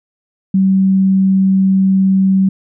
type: tone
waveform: sine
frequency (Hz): 191.5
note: G3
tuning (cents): -40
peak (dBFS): -8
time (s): 0.54-2.49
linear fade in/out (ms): 5
effects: none